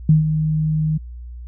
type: tone with ADSR envelope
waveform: sine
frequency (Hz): 155.56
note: D#3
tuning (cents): 0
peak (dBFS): -7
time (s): 0.09-0.98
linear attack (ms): 3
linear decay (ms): 140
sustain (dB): -9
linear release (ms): 12
effects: added 60 Hz sine -31 dBFS peak until 1.47 s